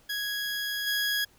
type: tone with level steps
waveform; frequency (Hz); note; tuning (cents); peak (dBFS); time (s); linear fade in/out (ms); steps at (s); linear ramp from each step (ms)
20% pulse; 1661.2; G#6; 0; -25 / -21; 0.09-1.25; 10; 0.86; 20
effects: pink hiss -61 dBFS RMS until 1.38 s